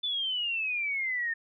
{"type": "exponential sweep", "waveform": "sine", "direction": "down", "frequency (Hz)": [3520, 1809], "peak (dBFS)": -28, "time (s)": [0.03, 1.34], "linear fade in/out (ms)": 10, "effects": []}